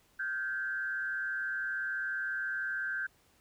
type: tone with frequency modulation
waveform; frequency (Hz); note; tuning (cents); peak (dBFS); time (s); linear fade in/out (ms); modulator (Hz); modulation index
sine; 1555; G6; -14; -32; 0.19-3.07; 10; 126; 0.71
effects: pink hiss -67 dBFS RMS until 3.4 s